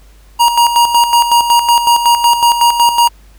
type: tone with tremolo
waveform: square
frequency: 946 Hz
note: A#5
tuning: 25 cents sharp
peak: -6 dBFS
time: 0.39-3.09 s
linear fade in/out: 20 ms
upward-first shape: square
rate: 5.4 Hz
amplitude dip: 60%
effects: added 50 Hz sine -39 dBFS peak until 3.38 s + pink hiss -49 dBFS RMS until 3.38 s